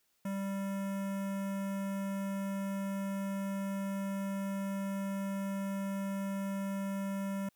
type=tone with notch filter; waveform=square; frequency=196 Hz; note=G3; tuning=in tune; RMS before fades=-36 dBFS; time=0.25-7.49 s; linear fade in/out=5 ms; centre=4200 Hz; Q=0.73; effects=white hiss -75 dBFS RMS until 7.55 s